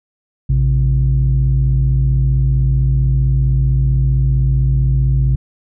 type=tone pair together; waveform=sine; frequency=57.24 / 132.8 Hz; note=A#1 / C3; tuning=-31 / +26 cents; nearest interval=octave + minor third; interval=1457 cents; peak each=-12 dBFS; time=0.49-5.36 s; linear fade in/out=10 ms; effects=tanh soft clip ceiling -6 dBFS